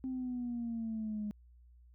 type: exponential sweep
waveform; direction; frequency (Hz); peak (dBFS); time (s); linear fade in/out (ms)
sine; down; 262.1 to 207.1; -34; 0.04-1.31; 0
effects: tanh soft clip ceiling -31 dBFS + added 60 Hz sine -57 dBFS peak until 1.94 s